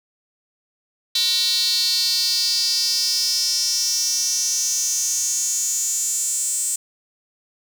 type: tone with high-pass filter sweep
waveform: square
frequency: 207.7 Hz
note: G#3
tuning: in tune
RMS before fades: -21 dBFS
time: 1.15-6.76 s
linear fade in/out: 5 ms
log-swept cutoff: 4000 to 7800 Hz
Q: 7
effects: none